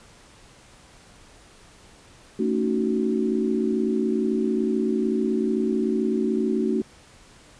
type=chord; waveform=sine; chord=D# half-diminished seventh; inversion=second; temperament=just; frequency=224 / 280 / 311.1 / 373.4 Hz; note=A3 / C#4 / D#4 / F#4; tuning=+31 / +18 / 0 / +16 cents; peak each=-24 / -28 / -29 / -25 dBFS; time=2.39-6.82 s; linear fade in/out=5 ms; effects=pink hiss -51 dBFS RMS until 7.59 s + resampled to 22050 Hz